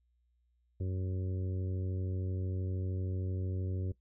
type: harmonic tone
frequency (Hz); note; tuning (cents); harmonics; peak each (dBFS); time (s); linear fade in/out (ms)
93; F#2; +9; 1 / 2 / 3 / 4 / 5 / 6; -33 / -45 / -46 / -45 / -50 / -55; 0.8-3.92; 5
effects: noise-tail reverb RT60 0.1 s tail -18 dB re dry + added 60 Hz sine -70 dBFS peak until 4 s